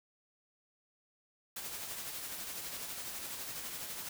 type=noise with tremolo; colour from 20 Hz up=white; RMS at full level=-41 dBFS; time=1.56-4.09 s; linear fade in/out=5 ms; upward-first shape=sine; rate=12 Hz; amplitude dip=35%; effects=none